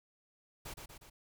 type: noise with echo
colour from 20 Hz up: pink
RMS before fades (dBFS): -44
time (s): 0.65-0.74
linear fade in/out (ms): 10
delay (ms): 120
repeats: 3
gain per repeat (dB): -4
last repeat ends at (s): 1.1
effects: none